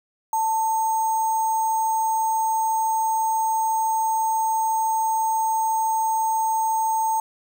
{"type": "tone with sample-and-hold", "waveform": "sine", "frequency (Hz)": 887, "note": "A5", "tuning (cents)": 14, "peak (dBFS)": -19, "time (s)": [0.33, 7.2], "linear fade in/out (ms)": 2, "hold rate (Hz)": 7350, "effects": []}